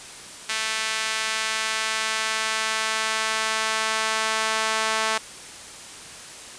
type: tone with high-pass filter sweep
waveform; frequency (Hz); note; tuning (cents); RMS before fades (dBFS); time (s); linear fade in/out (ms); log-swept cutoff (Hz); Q
sawtooth; 220; A3; 0; -25; 0.49-5.18; 5; 1900 to 1000; 0.91
effects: white hiss -40 dBFS RMS until 6.58 s + resampled to 22050 Hz